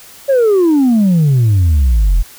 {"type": "exponential sweep", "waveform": "sine", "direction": "down", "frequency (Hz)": [566, 39.24], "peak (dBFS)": -5, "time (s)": [0.28, 2.23], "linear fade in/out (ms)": 20, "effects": ["tanh soft clip ceiling -6 dBFS", "white hiss -38 dBFS RMS until 2.38 s"]}